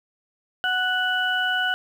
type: harmonic tone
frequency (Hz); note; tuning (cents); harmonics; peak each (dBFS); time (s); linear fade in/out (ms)
740; F#5; 0; 1 / 2 / 4; -28 / -22 / -27; 0.64-1.74; 0
effects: 8-bit